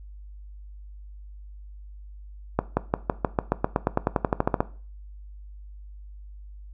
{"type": "accelerating click train", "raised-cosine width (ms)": 1, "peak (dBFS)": -6, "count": 19, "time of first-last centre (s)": [2.59, 4.605], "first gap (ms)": 180, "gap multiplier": 0.94, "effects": ["noise-tail reverb RT60 0.4 s tail -17 dB re dry", "added 50 Hz sine -40 dBFS peak until 6.73 s"]}